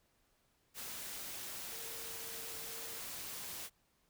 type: tone in noise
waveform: sine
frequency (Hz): 457.1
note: A#4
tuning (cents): -34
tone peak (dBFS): -56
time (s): 1.69-3.03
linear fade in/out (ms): 50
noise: white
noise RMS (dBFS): -45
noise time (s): 0.74-3.7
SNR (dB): -14
effects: pink hiss -75 dBFS RMS until 4.09 s